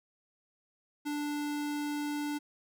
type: tone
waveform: square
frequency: 293.7 Hz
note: D4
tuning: in tune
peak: -33 dBFS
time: 1.05-2.39 s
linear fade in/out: 20 ms
effects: none